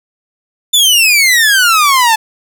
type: exponential sweep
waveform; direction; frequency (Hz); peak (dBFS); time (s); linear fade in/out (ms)
sawtooth; down; 3581 to 864; -3; 0.73-2.16; 10
effects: none